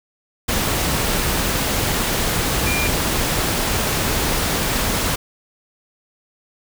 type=tone in noise; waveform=sine; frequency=2400 Hz; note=D7; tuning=37 cents sharp; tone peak=-22 dBFS; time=2.66-2.88 s; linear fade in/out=10 ms; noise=pink; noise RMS=-20 dBFS; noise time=0.48-5.16 s; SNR=-5 dB; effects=none